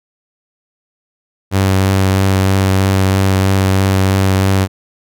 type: tone with vibrato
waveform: sawtooth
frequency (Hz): 96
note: G2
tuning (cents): -36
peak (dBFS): -6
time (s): 1.51-4.68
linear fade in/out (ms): 50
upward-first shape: triangle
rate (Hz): 3.1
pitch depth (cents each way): 16
effects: none